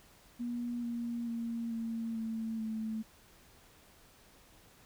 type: tone with pitch steps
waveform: sine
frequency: 240 / 235.9 / 231.8 / 227.8 / 223.9 / 220.1 Hz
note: B3 / A#3 / A#3 / A#3 / A3 / A3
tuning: -49 / +21 / -10 / -40 / +30 / +1 cents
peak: -34 dBFS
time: 0.39-3.03 s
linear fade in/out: 20 ms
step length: 440 ms
effects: pink hiss -61 dBFS RMS until 4.85 s